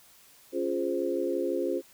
sine chord, Db major seventh, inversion none, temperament equal, 277.2 / 349.2 / 415.3 / 523.3 Hz, Db4 / F4 / Ab4 / C5, 0 / 0 / 0 / 0 cents, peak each -34 / -30 / -33 / -32 dBFS, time 0.52-1.82 s, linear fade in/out 50 ms, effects white hiss -57 dBFS RMS until 1.93 s

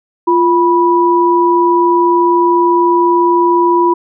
sine tone pair together, 347.1 / 981 Hz, F4 / B5, -11 / -12 cents, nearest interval octave + tritone, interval 1799 cents, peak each -10 dBFS, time 0.27-3.94 s, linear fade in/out 10 ms, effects none

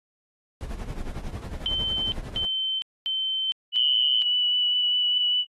brown noise with tremolo, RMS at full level -31 dBFS, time 0.61-2.45 s, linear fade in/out 0 ms, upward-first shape sine, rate 11 Hz, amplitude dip 65%
sine tone bursts, 3088 Hz, G7, 27 cents flat, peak -24 dBFS, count 4, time 1.66-4.22 s, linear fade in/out 0 ms, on 460 ms, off 240 ms
sine tone with vibrato, 2960 Hz, F#7, in tune, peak -20 dBFS, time 3.72-5.45 s, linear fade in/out 50 ms, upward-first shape sine, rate 5 Hz, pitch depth 12 cents each way
effects AAC 32 kbps

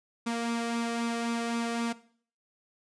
sawtooth tone with flanger, 233.1 Hz, A#3, in tune, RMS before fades -31 dBFS, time 0.26-1.93 s, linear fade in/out 10 ms, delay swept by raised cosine 0.81 to 1.67 ms, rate 3.8 Hz, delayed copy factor +0.5, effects noise-tail reverb RT60 0.5 s tail -17 dB re dry + resampled to 22050 Hz

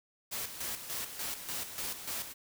white noise with tremolo, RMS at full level -37 dBFS, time 0.31-2.34 s, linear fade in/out 20 ms, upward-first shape square, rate 3.4 Hz, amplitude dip 60%, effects none

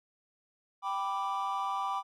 triangle chord, G major, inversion none, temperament equal, 784 / 987.8 / 1174.7 Hz, G5 / B5 / D6, 0 / 0 / 0 cents, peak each -33 / -33 / -32 dBFS, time 0.82-2.03 s, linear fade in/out 50 ms, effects tanh soft clip ceiling -22 dBFS

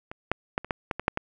clicks, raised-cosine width 0.5 ms, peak -22 / -8 / -10 / -23 / -11 / -12 / -16 / -6 / -12 dBFS, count 9, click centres 0.115 / 0.316 / 0.579 / 0.646 / 0.708 / 0.912 / 0.996 / 1.081 / 1.174 s, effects none

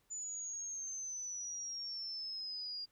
sine exponential sweep, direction down, 7020 to 4800 Hz, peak -40 dBFS, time 0.1-2.86 s, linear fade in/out 20 ms, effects pink hiss -75 dBFS RMS until 2.91 s

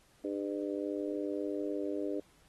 harmonic tone, 100.2 Hz, G2, 38 cents sharp, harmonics 3 / 4 / 5 / 6, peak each -36 / -38 / -40 / -42 dBFS, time 0.24-2.2 s, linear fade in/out 5 ms, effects pink hiss -66 dBFS RMS until 2.48 s + AAC 32 kbps

